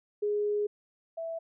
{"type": "tone pair in turn", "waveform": "sine", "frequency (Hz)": [415.3, 659.2], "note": ["G#4", "E5"], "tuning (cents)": [0, 0], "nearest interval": "minor sixth", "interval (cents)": 800, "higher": "second", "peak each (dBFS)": [-26, -33], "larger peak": "first", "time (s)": [[0.22, 0.67], [1.17, 1.39]], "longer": "first", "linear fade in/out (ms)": 10, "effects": []}